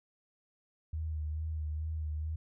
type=tone with vibrato; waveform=sine; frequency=77.78 Hz; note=D#2; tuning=in tune; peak=-33 dBFS; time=0.93-2.36 s; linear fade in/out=5 ms; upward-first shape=sine; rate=2.3 Hz; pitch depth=37 cents each way; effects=none